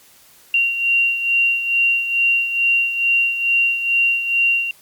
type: beating tone pair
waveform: sine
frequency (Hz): 2760 / 2762.3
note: F7 / F7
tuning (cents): -21 / -20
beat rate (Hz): 2.3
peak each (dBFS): -15 / -22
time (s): 0.54-4.71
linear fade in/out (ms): 2
effects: white hiss -49 dBFS RMS until 4.81 s + MP3 96 kbps